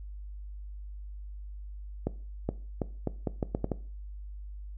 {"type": "accelerating click train", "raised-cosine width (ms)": 2, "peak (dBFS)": -15, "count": 9, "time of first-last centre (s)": [2.07, 3.718], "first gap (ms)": 420, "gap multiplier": 0.78, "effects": ["noise-tail reverb RT60 0.4 s tail -18 dB re dry", "added 50 Hz sine -39 dBFS peak until 4.77 s"]}